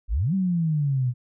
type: exponential two-way sweep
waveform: sine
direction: up then down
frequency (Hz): 43.28 to 196 to 120.1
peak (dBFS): -20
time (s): 0.08-1.14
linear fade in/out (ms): 50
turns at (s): 0.34
effects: none